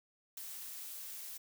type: noise with ADSR envelope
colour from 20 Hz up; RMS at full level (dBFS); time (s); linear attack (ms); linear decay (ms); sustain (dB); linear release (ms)
blue; -42; 0.37-1.38; 4; 16; -4; 11
effects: none